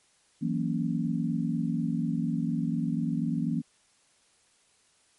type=chord; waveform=sine; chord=F# dominant seventh; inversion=third; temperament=equal; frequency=164.81 / 185 / 233.1 / 277.2 Hz; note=E3 / F#3 / A#3 / C#4; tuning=0 / 0 / 0 / 0 cents; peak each=-30 / -34 / -30 / -33 dBFS; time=0.41-3.62 s; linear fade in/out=20 ms; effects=white hiss -65 dBFS RMS until 5.18 s + MP3 48 kbps